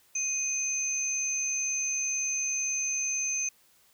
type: tone pair together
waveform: sine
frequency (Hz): 2489 / 6229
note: D#7 / G8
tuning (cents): 0 / -12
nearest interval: octave + major third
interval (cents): 1588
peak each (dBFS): -35 / -28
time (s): 0.15-3.49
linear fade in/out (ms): 5
effects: white hiss -63 dBFS RMS until 3.93 s